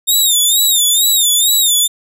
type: tone with vibrato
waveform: 15% pulse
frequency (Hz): 3662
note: A#7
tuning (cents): -32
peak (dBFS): -3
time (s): 0.07-1.88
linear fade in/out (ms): 20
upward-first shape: sine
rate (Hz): 2.2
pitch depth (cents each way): 120
effects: none